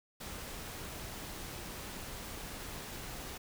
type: noise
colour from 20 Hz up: pink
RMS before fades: -44 dBFS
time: 0.2-3.38 s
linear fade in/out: 10 ms
effects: none